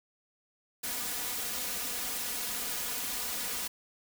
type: noise with comb filter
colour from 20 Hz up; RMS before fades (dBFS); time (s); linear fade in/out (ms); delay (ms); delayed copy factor
white; -35; 0.83-3.68; 10; 4.1; +0.8
effects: none